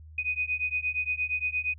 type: beating tone pair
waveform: sine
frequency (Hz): 2489 / 2497.6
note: D#7 / D#7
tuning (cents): 0 / +6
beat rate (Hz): 8.6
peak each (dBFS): -30 / -30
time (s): 0.18-1.74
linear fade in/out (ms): 5
effects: added 78 Hz sine -45 dBFS peak until 1.78 s